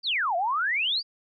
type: exponential two-way sweep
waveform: sine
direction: down then up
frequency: 4893 to 662 to 4893 Hz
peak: -23 dBFS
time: 0.03-1.03 s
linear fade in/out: 50 ms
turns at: 0.36 s
effects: none